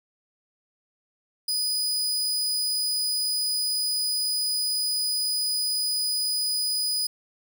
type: tone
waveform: sawtooth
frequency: 4969 Hz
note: D#8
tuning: 3 cents flat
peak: -21 dBFS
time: 1.48-7.07 s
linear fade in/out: 5 ms
effects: none